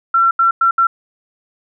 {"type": "tone bursts at uneven times", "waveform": "sine", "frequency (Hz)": 1355, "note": "E6", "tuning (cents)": 47, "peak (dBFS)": -9, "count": 4, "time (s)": [[0.14, 0.31], [0.39, 0.51], [0.61, 0.71], [0.78, 0.87]], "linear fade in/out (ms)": 5, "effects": []}